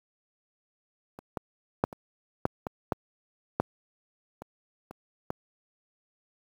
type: clicks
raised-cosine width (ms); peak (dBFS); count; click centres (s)
1; -28 / -17 / -8 / -26 / -9 / -17 / -11 / -9 / -26 / -28 / -16; 11; 1.189 / 1.372 / 1.839 / 1.928 / 2.454 / 2.668 / 2.922 / 3.6 / 4.42 / 4.91 / 5.304
effects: high-pass 80 Hz 12 dB/octave + 8-bit